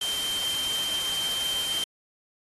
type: tone in noise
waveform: sine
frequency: 3136 Hz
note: G7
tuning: in tune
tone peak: -27 dBFS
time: 0.01-1.84 s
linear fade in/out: 5 ms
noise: white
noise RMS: -33 dBFS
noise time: 0.01-1.84 s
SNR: +3 dB
effects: AAC 32 kbps